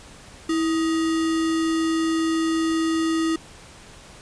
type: tone with sample-and-hold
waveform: sine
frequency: 324.8 Hz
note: E4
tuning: 26 cents flat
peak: -19 dBFS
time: 0.49-3.36 s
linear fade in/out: 5 ms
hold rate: 1575 Hz
effects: pink hiss -45 dBFS RMS until 4.21 s + resampled to 22050 Hz